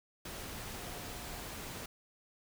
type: tone in noise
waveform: sine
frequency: 715 Hz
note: F5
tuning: 41 cents sharp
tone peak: -54 dBFS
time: 0.78-1.41 s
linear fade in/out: 5 ms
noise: pink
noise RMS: -44 dBFS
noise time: 0.25-1.86 s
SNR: -13 dB
effects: none